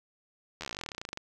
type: slowing click train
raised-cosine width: 0.2 ms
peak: -20 dBFS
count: 24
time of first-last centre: 0.61-1.174 s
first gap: 12 ms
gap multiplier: 1.06
effects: none